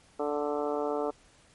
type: harmonic tone with a mistuned harmonic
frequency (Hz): 146.83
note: D3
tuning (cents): 0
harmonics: 2 / 3 / 4 / 5 / 6 / 7 / 8 / 9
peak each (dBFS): -36 / -31 / -34 / -37 / -39 / -45 / -42 / -43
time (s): 0.19-1.11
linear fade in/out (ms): 10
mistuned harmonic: 7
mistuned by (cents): +19
effects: pink hiss -60 dBFS RMS until 1.54 s + MP3 48 kbps

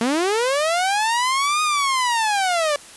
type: linear two-way sweep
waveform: sawtooth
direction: up then down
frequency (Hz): 220 to 1244.5 to 569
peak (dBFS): -14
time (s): 0.01-2.76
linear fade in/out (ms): 2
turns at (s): 1.62
effects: white hiss -42 dBFS RMS until 2.96 s + resampled to 24000 Hz

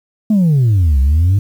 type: exponential two-way sweep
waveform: sine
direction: down then up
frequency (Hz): 223.2 to 64.7 to 103.6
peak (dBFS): -6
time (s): 0.3-1.39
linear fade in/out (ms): 5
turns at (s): 1
effects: tanh soft clip ceiling -7 dBFS + 7-bit

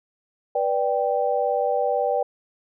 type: chord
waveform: sine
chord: G major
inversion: first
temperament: just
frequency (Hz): 490 / 588 / 784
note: B4 / D5 / G5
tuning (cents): -14 / +2 / 0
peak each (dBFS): -24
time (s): 0.55-2.23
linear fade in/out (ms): 5
effects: none

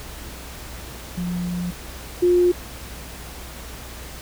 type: tone pair in turn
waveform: sine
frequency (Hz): 176.9 / 354.8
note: F3 / F4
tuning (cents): +23 / +27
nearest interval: octave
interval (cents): 1204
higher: second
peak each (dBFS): -23 / -13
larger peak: second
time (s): 1.17-1.71 / 2.22-2.52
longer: first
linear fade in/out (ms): 10
effects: added 60 Hz sine -38 dBFS peak until 4.21 s + pink hiss -38 dBFS RMS until 4.21 s

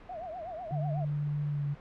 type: tone with vibrato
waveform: sine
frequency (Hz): 684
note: F5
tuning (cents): -36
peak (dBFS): -37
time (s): 0.09-1.05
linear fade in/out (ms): 5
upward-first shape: triangle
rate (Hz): 8.1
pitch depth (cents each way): 200
type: click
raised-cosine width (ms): 3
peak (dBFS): -34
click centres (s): 0.71
type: tone with pitch glide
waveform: sine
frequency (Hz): 146.83 to 143.73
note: D3 to D3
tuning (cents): 0 to -37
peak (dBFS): -29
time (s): 0.71-1.75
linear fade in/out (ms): 20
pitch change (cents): -37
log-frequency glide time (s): 1.49-1.62
effects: pink hiss -52 dBFS RMS until 1.8 s + low-pass 2000 Hz 12 dB/octave

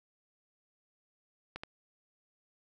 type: clicks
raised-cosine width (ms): 0.3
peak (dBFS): -24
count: 2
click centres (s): 1.56 / 1.635
effects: none

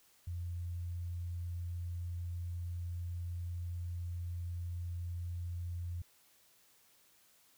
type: tone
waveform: sine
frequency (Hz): 86.9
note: F2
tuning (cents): -8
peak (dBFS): -37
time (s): 0.27-6.02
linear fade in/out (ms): 5
effects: white hiss -67 dBFS RMS until 7.57 s

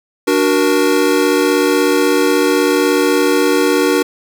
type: chord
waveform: square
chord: D augmented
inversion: none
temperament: equal with one note detuned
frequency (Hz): 293.7 / 370 / 470.8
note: D4 / F#4 / A#4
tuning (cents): 0 / 0 / +17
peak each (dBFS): -16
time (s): 0.27-4.03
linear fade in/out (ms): 10
effects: none

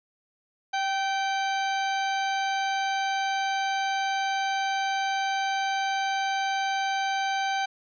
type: harmonic tone with a mistuned harmonic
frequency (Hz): 780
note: G5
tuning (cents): -9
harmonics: 1 / 2 / 3 / 4 / 5 / 6 / 8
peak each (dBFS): -26 / -32 / -36 / -38 / -40 / -42 / -44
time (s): 0.73-7.66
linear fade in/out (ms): 10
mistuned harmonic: 2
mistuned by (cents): -22
effects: none

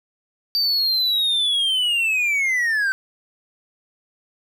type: linear sweep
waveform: triangle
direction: down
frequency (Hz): 4651 to 1526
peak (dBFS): -16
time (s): 0.55-2.92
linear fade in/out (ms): 0
effects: none

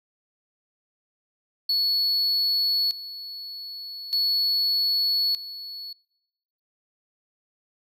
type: tone with tremolo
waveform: triangle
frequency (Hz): 4400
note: C#8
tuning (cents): -14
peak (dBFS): -19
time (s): 1.69-5.93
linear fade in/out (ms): 5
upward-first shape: square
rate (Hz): 0.41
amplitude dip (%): 80
effects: noise-tail reverb RT60 1.0 s tail -26 dB re dry

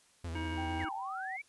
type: tone with vibrato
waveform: 45% pulse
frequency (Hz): 83.8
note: E2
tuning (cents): +29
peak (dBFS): -37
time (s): 0.24-0.85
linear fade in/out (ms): 5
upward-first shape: triangle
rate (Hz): 11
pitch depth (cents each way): 79
type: harmonic tone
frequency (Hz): 317.9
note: D#4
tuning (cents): +37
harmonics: 1 / 3 / 5 / 7 / 9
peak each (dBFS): -39 / -44 / -46 / -47 / -49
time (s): 0.35-0.89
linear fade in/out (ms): 5
type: tone with pitch glide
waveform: sine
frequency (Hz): 784 to 759.9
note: G5 to F#5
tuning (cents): 0 to +46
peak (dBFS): -39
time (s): 0.57-1.37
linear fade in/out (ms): 10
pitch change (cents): -54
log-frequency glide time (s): 0.92-1.23
type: exponential two-way sweep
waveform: sine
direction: down then up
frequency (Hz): 2349 to 830.6 to 2349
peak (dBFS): -39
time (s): 0.79-1.42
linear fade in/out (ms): 10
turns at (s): 0.93
effects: white hiss -66 dBFS RMS until 1.48 s + resampled to 24000 Hz

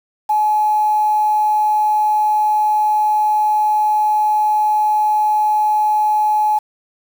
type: tone with quantisation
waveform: sine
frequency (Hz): 850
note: G#5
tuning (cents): +40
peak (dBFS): -12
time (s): 0.29-6.59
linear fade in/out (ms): 10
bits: 6
effects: none

